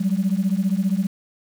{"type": "beating tone pair", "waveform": "sine", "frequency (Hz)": [185, 200], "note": ["F#3", "G3"], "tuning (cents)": [0, 35], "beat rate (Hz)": 15, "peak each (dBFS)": -20, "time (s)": [0, 1.07], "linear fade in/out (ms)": 10, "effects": ["tanh soft clip ceiling -12 dBFS", "7-bit"]}